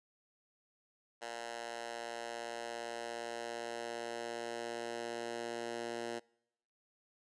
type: tone with high-pass filter sweep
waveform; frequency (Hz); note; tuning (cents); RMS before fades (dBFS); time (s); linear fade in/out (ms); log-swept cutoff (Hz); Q
10% pulse; 117.4; A#2; +13; -42; 1.21-6.2; 20; 700 to 340; 1.1
effects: noise-tail reverb RT60 0.8 s tail -26 dB re dry + resampled to 22050 Hz